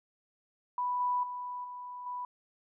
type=tone with level steps; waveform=sine; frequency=987.8 Hz; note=B5; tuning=in tune; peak=-29 / -27 / -36 / -40 / -35 dBFS; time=0.78-2.25 s; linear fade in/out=2 ms; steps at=1 / 1.23 / 1.64 / 2.06 s; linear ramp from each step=5 ms; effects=none